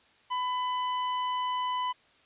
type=tone; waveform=45% pulse; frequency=1000 Hz; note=B5; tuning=21 cents sharp; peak=-28 dBFS; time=0.3-1.93 s; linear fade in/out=20 ms; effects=white hiss -62 dBFS RMS until 2.25 s + resampled to 8000 Hz